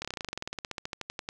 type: slowing click train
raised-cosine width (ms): 0.2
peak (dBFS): -17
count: 24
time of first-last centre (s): 0.02-1.289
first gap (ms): 27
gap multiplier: 1.06
effects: none